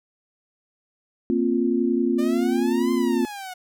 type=chord; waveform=sine; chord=Bb suspended second; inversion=none; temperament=equal with one note detuned; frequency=233.1 / 264.1 / 349.2 Hz; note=Bb3 / C4 / F4; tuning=0 / +16 / 0 cents; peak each=-23 dBFS; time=1.3-3.25 s; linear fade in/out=0 ms
type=exponential two-way sweep; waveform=sawtooth; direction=up then down; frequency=587.3 to 1046.5 to 723 Hz; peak=-29 dBFS; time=2.18-3.54 s; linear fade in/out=10 ms; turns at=2.92 s
effects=none